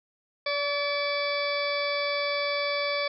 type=harmonic tone with a mistuned harmonic; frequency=576 Hz; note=D5; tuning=34 cents flat; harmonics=1 / 2 / 3 / 4 / 6 / 7 / 8 / 9; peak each=-29 / -34 / -39 / -31 / -37 / -44 / -35 / -44 dBFS; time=0.46-3.08 s; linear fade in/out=5 ms; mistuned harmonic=2; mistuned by=-16 cents; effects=none